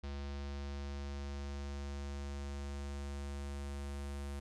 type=tone with low-pass filter sweep; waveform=square; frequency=70.4 Hz; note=C#2; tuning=27 cents sharp; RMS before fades=-42 dBFS; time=0.03-4.4 s; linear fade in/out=10 ms; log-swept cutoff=4800 to 9900 Hz; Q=1.5; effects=none